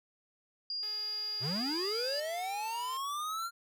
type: tone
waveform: sine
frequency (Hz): 4826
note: D8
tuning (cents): +46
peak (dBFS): -34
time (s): 0.7-2.2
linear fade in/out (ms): 2
type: tone with pitch glide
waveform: 5% pulse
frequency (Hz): 423.6 to 454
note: G#4 to A#4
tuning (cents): +34 to -46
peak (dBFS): -38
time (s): 0.83-2.97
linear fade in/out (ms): 0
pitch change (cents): +120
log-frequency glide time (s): 1.83-2.59
type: linear sweep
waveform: square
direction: up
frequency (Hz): 110 to 1396.9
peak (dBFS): -35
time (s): 1.4-3.51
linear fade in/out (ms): 50
effects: none